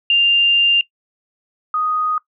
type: tone pair in turn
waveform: sine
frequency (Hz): 2794 / 1244.6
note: F7 / D#6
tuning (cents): 0 / 0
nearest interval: octave + major second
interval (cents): 1400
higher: first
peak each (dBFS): -10 / -16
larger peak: first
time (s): 0.1-0.81 / 1.74-2.18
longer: first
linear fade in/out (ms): 2
effects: noise-tail reverb RT60 0.1 s tail -20 dB re dry